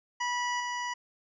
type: tone with level steps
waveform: 25% pulse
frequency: 975 Hz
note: B5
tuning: 23 cents flat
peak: -25 / -28 dBFS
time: 0.2-0.94 s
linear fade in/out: 10 ms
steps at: 0.6 s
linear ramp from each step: 2 ms
effects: resampled to 16000 Hz